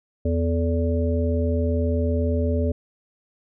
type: harmonic tone with a mistuned harmonic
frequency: 82.7 Hz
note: E2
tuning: 6 cents sharp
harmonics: 1 / 3 / 5 / 7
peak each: -21 / -26 / -28 / -29 dBFS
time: 0.25-2.72 s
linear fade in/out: 5 ms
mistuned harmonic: 5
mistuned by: +72 cents
effects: none